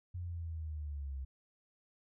sine linear sweep, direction down, 89.8 to 65.41 Hz, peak -38 dBFS, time 0.14-1.25 s, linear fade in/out 10 ms, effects none

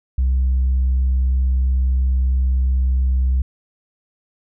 sine tone, 64.5 Hz, C2, 24 cents flat, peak -12 dBFS, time 0.18-3.42 s, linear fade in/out 5 ms, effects tanh soft clip ceiling -12 dBFS

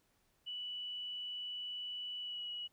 sine tone with pitch glide, 2960 to 2923 Hz, F#7 to F#7, 0 to -22 cents, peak -40 dBFS, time 0.46-2.68 s, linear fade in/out 20 ms, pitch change -22 cents, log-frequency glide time 2.2-2.43 s, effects pink hiss -75 dBFS RMS until 2.72 s

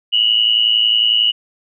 sine tone pair together, 2864 / 2975 Hz, F7 / F#7, +43 / +9 cents, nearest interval minor second, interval 66 cents, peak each -14 dBFS, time 0.12-1.32 s, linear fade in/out 20 ms, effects none

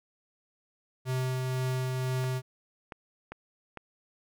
square tone with tremolo, 129 Hz, C3, 24 cents flat, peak -28 dBFS, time 1.05-2.42 s, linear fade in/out 50 ms, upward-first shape triangle, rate 2 Hz, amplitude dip 25%
clicks, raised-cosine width 0.5 ms, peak -25 dBFS, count 4, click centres 2.241 / 2.922 / 3.32 / 3.773 s
effects none

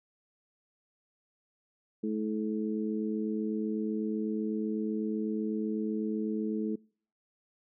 harmonic tone, 108 Hz, A2, 32 cents flat, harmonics 2 / 3 / 4, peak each -31 / -35 / -37 dBFS, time 2.03-6.76 s, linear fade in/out 10 ms, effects noise-tail reverb RT60 0.5 s tail -26 dB re dry

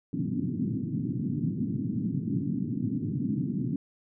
white band-pass noise, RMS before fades -30 dBFS, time 0.13-3.76 s, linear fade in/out 2 ms, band 110 to 290 Hz, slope 48 dB/octave, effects none

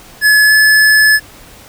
square tone with pitch glide, 1707 to 1721.9 Hz, G#6 to A6, +47 to -38 cents, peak -6 dBFS, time 0.21-1.2 s, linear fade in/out 50 ms, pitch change +15 cents, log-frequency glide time 0.46-0.52 s, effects pink hiss -38 dBFS RMS until 1.68 s

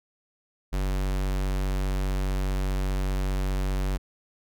square tone, 47.54 Hz, F#1, 48 cents sharp, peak -25 dBFS, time 0.72-3.98 s, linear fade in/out 20 ms, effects none

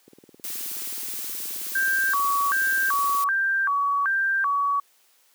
click train, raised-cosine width 3 ms, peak -27 dBFS, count 59, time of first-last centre 0.08-3.149 s, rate 18.9 Hz
blue noise, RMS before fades -32 dBFS, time 0.44-3.24 s, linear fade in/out 0 ms
sine tone with vibrato, 1336 Hz, E6, 23 cents sharp, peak -20 dBFS, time 1.75-4.8 s, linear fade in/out 5 ms, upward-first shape square, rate 1.3 Hz, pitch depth 290 cents each way
effects white hiss -61 dBFS RMS until 5.34 s + high-pass 400 Hz 12 dB/octave

